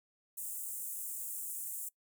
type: high-pass noise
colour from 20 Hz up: pink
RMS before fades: -41 dBFS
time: 0.37-1.89 s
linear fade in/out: 10 ms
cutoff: 7600 Hz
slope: 48 dB/octave
effects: noise-tail reverb RT60 0.1 s tail -22 dB re dry